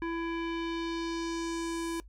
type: tone with low-pass filter sweep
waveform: square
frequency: 333.5 Hz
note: E4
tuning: 20 cents sharp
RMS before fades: -34 dBFS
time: 0.02-2 s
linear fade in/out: 0 ms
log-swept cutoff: 1900 to 11000 Hz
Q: 1.7
effects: noise-tail reverb RT60 0.1 s tail -20 dB re dry + added 50 Hz sine -49 dBFS peak until 2.08 s